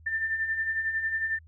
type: beating tone pair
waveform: sine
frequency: 1778 / 1789 Hz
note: A6 / A6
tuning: +18 / +28 cents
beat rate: 11 Hz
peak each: -35 / -27 dBFS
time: 0.06-1.39 s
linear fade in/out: 10 ms
effects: added 80 Hz sine -50 dBFS peak until 1.47 s